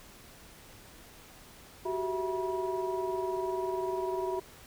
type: tone cluster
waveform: sine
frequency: 372.6 / 392.7 / 658 / 967 Hz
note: F#4 / G4 / E5 / B5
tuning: +12 / +3 / -3 / -37 cents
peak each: -32 / -38 / -38 / -36 dBFS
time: 1.85-4.4 s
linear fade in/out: 10 ms
effects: tanh soft clip ceiling -20 dBFS + pink hiss -53 dBFS RMS until 4.66 s